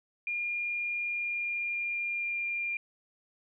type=tone with pitch glide; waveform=sine; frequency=2414 to 2396 Hz; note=D7 to D7; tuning=+47 to +34 cents; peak=-30 dBFS; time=0.27-2.77 s; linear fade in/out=2 ms; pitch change=-13 cents; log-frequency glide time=1.04-2.42 s; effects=none